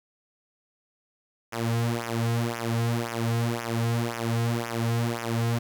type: tone with flanger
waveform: sawtooth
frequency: 116.54 Hz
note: A#2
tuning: in tune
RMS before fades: -27 dBFS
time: 1.52-5.59 s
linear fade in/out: 10 ms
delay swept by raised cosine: 0.23 to 3.43 ms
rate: 1.9 Hz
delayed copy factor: -1
effects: 10-bit